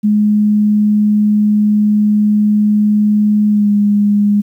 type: tone with pitch glide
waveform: sine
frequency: 209.8 to 205.5 Hz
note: G#3 to G#3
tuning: +18 to -18 cents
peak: -8 dBFS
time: 0.03-4.42 s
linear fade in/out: 20 ms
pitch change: -36 cents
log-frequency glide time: 3.49-3.69 s
effects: 8-bit